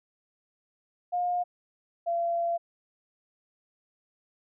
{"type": "tone pair in turn", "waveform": "sine", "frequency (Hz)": [712, 682.7], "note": ["F5", "F5"], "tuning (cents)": [33, -40], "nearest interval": "minor second", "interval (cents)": 73, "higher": "first", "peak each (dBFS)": -25, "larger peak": "neither", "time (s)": [[1.12, 1.44], [2.06, 2.58]], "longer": "second", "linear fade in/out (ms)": 20, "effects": []}